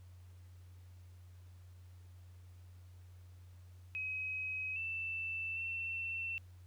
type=tone with pitch steps; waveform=sine; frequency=2539 / 2659 / 2692 Hz; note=D#7 / E7 / E7; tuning=+34 / +14 / +36 cents; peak=-37 dBFS; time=3.95-6.38 s; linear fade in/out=0 ms; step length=810 ms; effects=added 90 Hz sine -53 dBFS peak until 6.66 s + pink hiss -71 dBFS RMS until 6.66 s